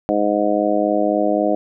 harmonic tone, 103.83 Hz, G#2, in tune, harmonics 2 / 3 / 4 / 5 / 6 / 7, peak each -25 / -20 / -26 / -22 / -20 / -23 dBFS, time 0.09-1.55 s, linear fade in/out 0 ms, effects none

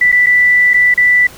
sine tone with dropouts, 1975.5 Hz, B6, in tune, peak -6 dBFS, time 0.01-1.27 s, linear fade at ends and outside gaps 5 ms, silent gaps 0.118-0.124 / 0.262-0.267 / 0.735-0.741 / 0.941-0.975 s, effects pink hiss -36 dBFS RMS until 1.37 s

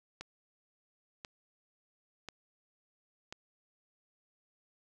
click train, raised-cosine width 0.2 ms, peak -25 dBFS, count 4, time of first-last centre 0.21-3.325 s, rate 0.963 Hz, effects none

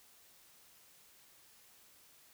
silence, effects white hiss -63 dBFS RMS until 2.33 s

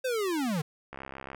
square linear sweep, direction down, 530 to 141.2 Hz, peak -28 dBFS, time 0.04-0.62 s, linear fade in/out 10 ms
click train, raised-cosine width 0.5 ms, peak -25 dBFS, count 29, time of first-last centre 0.93-1.347 s, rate 67.2 Hz
effects none

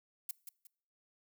violet noise with echo, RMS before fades -38 dBFS, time 0.29-0.31 s, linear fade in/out 2 ms, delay 180 ms, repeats 2, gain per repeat -9 dB, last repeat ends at 0.67 s, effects noise-tail reverb RT60 0.6 s tail -24 dB re dry

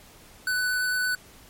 square tone with vibrato, 1496 Hz, F#6, 19 cents sharp, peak -24 dBFS, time 0.47-1.15 s, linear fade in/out 2 ms, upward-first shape triangle, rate 8.8 Hz, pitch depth 9 cents each way, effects pink hiss -51 dBFS RMS until 1.49 s + MP3 64 kbps

